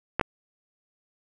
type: clicks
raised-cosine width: 0.5 ms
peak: -8 dBFS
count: 2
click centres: 0.196 / 0.212 s
effects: none